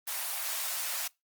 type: high-pass noise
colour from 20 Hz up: white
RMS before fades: -34 dBFS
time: 0.07-1.08 s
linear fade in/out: 10 ms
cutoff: 580 Hz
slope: 48 dB/octave
effects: noise-tail reverb RT60 0.2 s tail -23 dB re dry + Opus 24 kbps